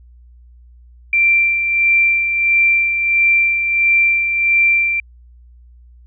sine tone with tremolo, 2357 Hz, D7, 6 cents sharp, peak -9 dBFS, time 1.13-5 s, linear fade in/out 2 ms, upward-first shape sine, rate 1.5 Hz, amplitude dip 50%, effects added 60 Hz sine -41 dBFS peak until 6.06 s

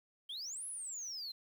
sine exponential two-way sweep, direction up then down, 3113 to 10970 to 4055 Hz, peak -38 dBFS, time 0.29-1.32 s, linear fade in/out 10 ms, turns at 0.66 s, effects tanh soft clip ceiling -40 dBFS + 11-bit

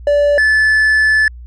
triangle tone pair in turn, 580 / 1738 Hz, D5 / A6, -22 / -22 cents, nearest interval octave + perfect fifth, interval 1900 cents, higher second, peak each -7 dBFS, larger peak neither, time 0.07-0.38 / 0.38-1.28 s, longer second, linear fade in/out 2 ms, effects added 60 Hz sine -30 dBFS peak until 1.46 s + resampled to 24000 Hz

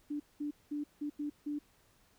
sine tone bursts at uneven times, 293.7 Hz, D4, in tune, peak -34 dBFS, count 6, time 0.1-0.2 / 0.4-0.51 / 0.71-0.84 / 1.01-1.1 / 1.19-1.3 / 1.46-1.59 s, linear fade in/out 10 ms, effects pink hiss -68 dBFS RMS until 2.18 s

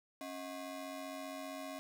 30% pulse ring-modulated tone, 453.2 Hz, A#4, 49 cents flat, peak -37 dBFS, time 0.21-1.79 s, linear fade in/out 0 ms, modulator 179 Hz, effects none

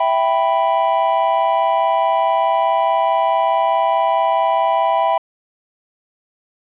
triangle chord, E minor, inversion none, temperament equal, 659.3 / 784 / 987.8 Hz, E5 / G5 / B5, 0 / 0 / 0 cents, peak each -16 dBFS, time 0-5.18 s, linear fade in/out 5 ms, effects resampled to 8000 Hz + 8-bit

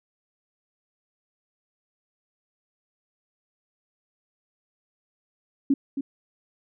sine tone with echo, 275.3 Hz, C#4, 12 cents flat, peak -16 dBFS, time 5.7-5.74 s, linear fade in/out 5 ms, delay 270 ms, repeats 1, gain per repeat -9 dB, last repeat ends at 6.01 s, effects none

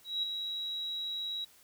sine tone with ADSR envelope, 3867 Hz, B7, 37 cents flat, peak -28 dBFS, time 0.04-1.45 s, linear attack 190 ms, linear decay 7 ms, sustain -6 dB, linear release 11 ms, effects white hiss -61 dBFS RMS until 1.63 s

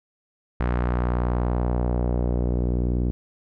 sawtooth tone with low-pass filter sweep, 60.6 Hz, B1, 32 cents flat, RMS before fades -23 dBFS, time 0.6-3.11 s, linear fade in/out 0 ms, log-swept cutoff 1700 to 320 Hz, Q 1.3, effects none

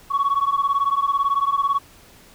sine beating tone pair, 1108.7 / 1126.7 Hz, C#6 / C#6, 0 / +28 cents, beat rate 18 Hz, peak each -19 dBFS, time 0.1-1.79 s, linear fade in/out 20 ms, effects tanh soft clip ceiling -13 dBFS + pink hiss -49 dBFS RMS until 2.34 s

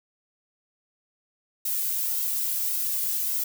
violet noise with flanger, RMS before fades -27 dBFS, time 1.65-3.44 s, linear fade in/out 5 ms, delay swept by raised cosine 1.7 to 2.27 ms, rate 1.8 Hz, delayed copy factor -0.7, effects none

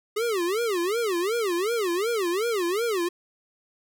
square tone with vibrato, 402.8 Hz, G4, 47 cents sharp, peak -24 dBFS, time 0.16-3.09 s, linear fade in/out 10 ms, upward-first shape sine, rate 2.7 Hz, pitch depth 290 cents each way, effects none

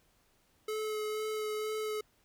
square tone with vibrato, 429.7 Hz, A4, 41 cents flat, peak -34 dBFS, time 0.68-2.01 s, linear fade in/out 5 ms, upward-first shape sine, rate 2.1 Hz, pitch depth 13 cents each way, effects pink hiss -70 dBFS RMS until 2.24 s

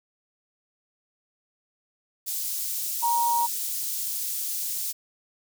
white high-pass noise, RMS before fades -30 dBFS, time 2.26-4.93 s, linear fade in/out 20 ms, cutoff 5700 Hz, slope 12 dB/octave
sine tone, 942 Hz, A#5, 18 cents sharp, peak -21 dBFS, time 3.02-3.47 s, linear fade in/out 20 ms
effects none

